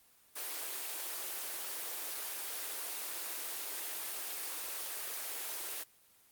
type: high-pass noise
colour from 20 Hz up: white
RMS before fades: -40 dBFS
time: 0.35-5.84 s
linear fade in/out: 20 ms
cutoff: 310 Hz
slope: 48 dB/octave
effects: white hiss -65 dBFS RMS until 6.31 s + Opus 24 kbps